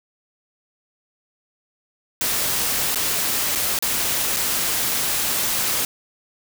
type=noise with dropouts; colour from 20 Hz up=white; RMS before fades=-22 dBFS; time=2.21-5.85 s; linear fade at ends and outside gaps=1 ms; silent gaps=2.947-2.957 / 3.552-3.557 / 3.789-3.824 / 4.364-4.368 s; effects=none